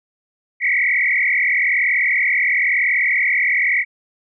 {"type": "tone with frequency modulation", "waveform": "sine", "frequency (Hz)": 2100, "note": "C7", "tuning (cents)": 6, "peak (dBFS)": -14, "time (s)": [0.6, 3.85], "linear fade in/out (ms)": 50, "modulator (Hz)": 41, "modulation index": 4.3, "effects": []}